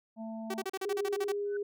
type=harmonic tone; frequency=222.8 Hz; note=A3; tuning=22 cents sharp; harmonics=1 / 3 / 4; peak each=-38 / -44 / -51 dBFS; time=0.16-0.64 s; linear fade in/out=50 ms
type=tone bursts; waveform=sawtooth; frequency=383 Hz; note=G4; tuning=40 cents flat; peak=-29 dBFS; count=11; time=0.5-1.321 s; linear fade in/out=5 ms; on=41 ms; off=37 ms
type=tone; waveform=sine; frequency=407.8 Hz; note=G#4; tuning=32 cents flat; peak=-31 dBFS; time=0.85-1.63 s; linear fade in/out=5 ms
type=tone with exponential growth; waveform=sine; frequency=1500 Hz; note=F#6; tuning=23 cents sharp; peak=-39 dBFS; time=1.45-1.57 s; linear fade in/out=5 ms; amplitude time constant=26 ms
effects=none